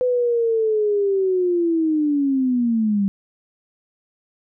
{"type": "linear sweep", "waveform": "sine", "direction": "down", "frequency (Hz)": [505, 194], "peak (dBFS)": -16, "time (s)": [0.01, 3.08], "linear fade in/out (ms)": 0, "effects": []}